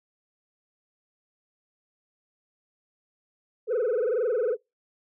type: tone with frequency modulation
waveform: sine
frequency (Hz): 466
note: A#4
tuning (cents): -1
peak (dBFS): -20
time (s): 3.67-4.57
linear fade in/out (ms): 50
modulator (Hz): 22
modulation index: 2.2
effects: noise-tail reverb RT60 0.2 s tail -23 dB re dry + tanh soft clip ceiling -21 dBFS